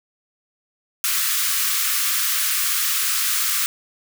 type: high-pass noise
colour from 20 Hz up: white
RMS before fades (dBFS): -21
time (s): 1.04-3.66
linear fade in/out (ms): 0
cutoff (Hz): 1100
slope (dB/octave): 96
effects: none